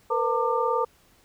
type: tone cluster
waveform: sine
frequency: 461.8 / 501 / 906 / 1191 Hz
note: A#4 / B4 / A#5 / D6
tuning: -16 / +25 / -50 / +24 cents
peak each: -27 dBFS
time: 0.1-0.85 s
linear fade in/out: 10 ms
effects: pink hiss -60 dBFS RMS until 1.24 s